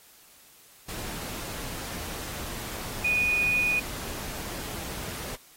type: tone in noise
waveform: sine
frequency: 2475 Hz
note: D#7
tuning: 10 cents flat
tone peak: -22 dBFS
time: 3.04-3.8 s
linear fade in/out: 10 ms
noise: pink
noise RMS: -37 dBFS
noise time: 0.88-5.36 s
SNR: +12 dB
effects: white hiss -55 dBFS RMS until 5.56 s + AAC 48 kbps